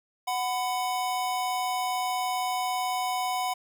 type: tone pair together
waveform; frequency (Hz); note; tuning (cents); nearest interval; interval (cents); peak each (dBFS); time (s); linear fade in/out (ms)
square; 740.3 / 1002; F#5 / B5; +1 / +25; perfect fourth; 524; -29 / -32; 0.27-3.54; 10
effects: 11-bit